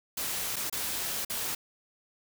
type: noise with dropouts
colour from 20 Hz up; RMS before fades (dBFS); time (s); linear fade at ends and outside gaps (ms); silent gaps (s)
white; -33; 0.17-1.55; 5; 0.56-0.564 / 0.698-0.725 / 1.249-1.298
effects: none